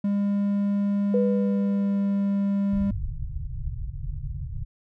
triangle tone with pitch glide, 201.7 to 199.27 Hz, G3 to G3, +50 to +29 cents, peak -19 dBFS, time 0.04-2.91 s, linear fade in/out 5 ms, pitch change -21 cents, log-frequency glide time 1.06-2.02 s
sine tone with exponential decay, 491.4 Hz, B4, 9 cents flat, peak -19 dBFS, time 1.14-2.48 s, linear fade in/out 2 ms, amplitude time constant 290 ms
pink low-pass noise, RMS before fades -31 dBFS, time 2.72-4.65 s, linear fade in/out 20 ms, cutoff 150 Hz, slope 96 dB/octave
effects none

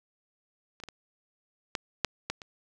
clicks, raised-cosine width 0.2 ms, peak -30 / -22 / -26 / -12 / -7 / -13 / -26 dBFS, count 7, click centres 0.801 / 0.837 / 0.887 / 1.752 / 2.047 / 2.3 / 2.418 s, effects none

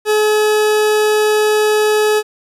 40% pulse tone, 425.7 Hz, G#4, 43 cents sharp, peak -10 dBFS, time 0.05-2.23 s, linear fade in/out 50 ms, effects resampled to 32000 Hz + 8-bit

